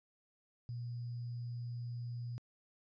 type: tone with sample-and-hold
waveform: sine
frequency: 120 Hz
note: B2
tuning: 49 cents flat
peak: -39 dBFS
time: 0.69-2.38 s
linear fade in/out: 0 ms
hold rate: 4900 Hz
effects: resampled to 16000 Hz